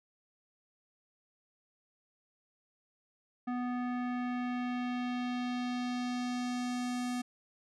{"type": "tone with low-pass filter sweep", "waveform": "square", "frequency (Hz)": 246.9, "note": "B3", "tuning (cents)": 0, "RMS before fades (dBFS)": -35, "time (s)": [3.47, 7.22], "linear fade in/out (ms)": 10, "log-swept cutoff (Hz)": [1400, 9200], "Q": 1.2, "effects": []}